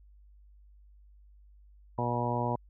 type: harmonic tone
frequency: 120.6 Hz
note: B2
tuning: 41 cents flat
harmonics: 1 / 2 / 3 / 4 / 5 / 6 / 7 / 8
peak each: -33 / -36 / -39 / -38 / -37 / -39 / -37 / -34 dBFS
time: 1.98-2.56 s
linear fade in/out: 5 ms
effects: added 50 Hz sine -54 dBFS peak until 2.69 s